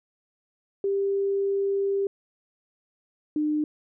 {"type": "tone pair in turn", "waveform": "sine", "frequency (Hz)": [395.5, 302.2], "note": ["G4", "D4"], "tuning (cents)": [15, 50], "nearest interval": "perfect fourth", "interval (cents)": 465, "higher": "first", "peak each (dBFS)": -22, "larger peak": "neither", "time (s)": [[0.84, 2.07], [3.36, 3.64]], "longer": "first", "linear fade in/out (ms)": 2, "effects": []}